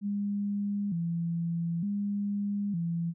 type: tone with vibrato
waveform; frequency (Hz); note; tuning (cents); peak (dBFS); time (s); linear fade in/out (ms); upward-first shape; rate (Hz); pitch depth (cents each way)
sine; 185; F#3; 0; -28; 0.01-3.14; 50; square; 0.55; 160
effects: none